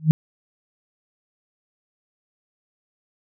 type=tone with exponential growth; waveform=sine; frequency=156.4 Hz; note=D#3; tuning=9 cents sharp; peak=-5 dBFS; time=0-0.11 s; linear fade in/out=0 ms; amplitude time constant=23 ms; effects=none